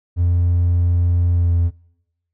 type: tone with pitch glide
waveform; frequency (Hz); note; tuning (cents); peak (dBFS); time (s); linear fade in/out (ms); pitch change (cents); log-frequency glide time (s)
triangle; 87.31 to 85.76; F2 to F2; 0 to -31; -10; 0.16-1.71; 50; -31; 1.32-1.54
effects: noise-tail reverb RT60 0.9 s tail -26 dB re dry + tanh soft clip ceiling -8 dBFS